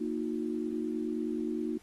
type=chord; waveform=sine; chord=D# minor; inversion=second; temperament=equal with one note detuned; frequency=233.1 / 311.1 / 360.7 Hz; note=A#3 / D#4 / F#4; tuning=0 / 0 / -44 cents; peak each=-35 / -34 / -36 dBFS; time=0-1.78 s; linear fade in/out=10 ms; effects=pink hiss -61 dBFS RMS until 1.82 s + AAC 32 kbps